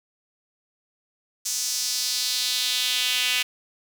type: tone with high-pass filter sweep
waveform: sawtooth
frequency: 249.8 Hz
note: B3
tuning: 20 cents sharp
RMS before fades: -25 dBFS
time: 1.45-3.43 s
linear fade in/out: 10 ms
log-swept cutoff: 6200 to 2700 Hz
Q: 2.5
effects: none